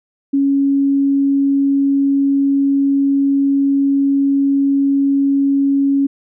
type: tone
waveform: sine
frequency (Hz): 277.2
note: C#4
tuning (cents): 0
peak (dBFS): -11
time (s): 0.33-6.07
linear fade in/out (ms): 10
effects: none